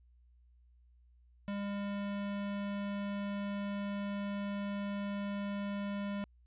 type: tone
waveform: square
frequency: 201.6 Hz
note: G3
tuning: 49 cents sharp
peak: -36 dBFS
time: 1.48-6.24 s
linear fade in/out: 0 ms
effects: added 60 Hz sine -61 dBFS peak until 6.46 s + resampled to 8000 Hz